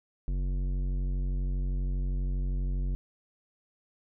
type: tone with tanh clipping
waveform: triangle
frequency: 46.25 Hz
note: F#1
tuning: in tune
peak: -29 dBFS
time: 0.28-2.95 s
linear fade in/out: 0 ms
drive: 17 dB
effects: none